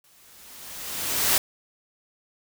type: noise with exponential growth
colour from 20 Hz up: white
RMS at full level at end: -19 dBFS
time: 0.04-1.38 s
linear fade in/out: 2 ms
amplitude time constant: 290 ms
effects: none